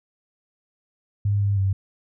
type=tone with pitch steps; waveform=sine; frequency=101.7 / 100.6 / 96.8 Hz; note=G#2 / G2 / G2; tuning=-36 / +45 / -21 cents; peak=-18 dBFS; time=1.25-1.73 s; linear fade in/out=5 ms; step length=160 ms; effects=none